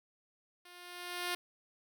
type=tone with level ramp; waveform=5% pulse; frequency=354.3 Hz; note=F4; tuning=25 cents sharp; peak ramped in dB=-43 to -21 dBFS; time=0.65-1.35 s; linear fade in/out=5 ms; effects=none